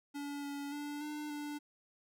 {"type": "tone with pitch steps", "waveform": "square", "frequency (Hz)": [286, 284, 291.8, 299.1, 294], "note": ["D4", "C#4", "D4", "D4", "D4"], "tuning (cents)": [-46, 42, -11, 32, 2], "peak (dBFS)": -40, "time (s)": [0.14, 1.59], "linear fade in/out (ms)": 20, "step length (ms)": 290, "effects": []}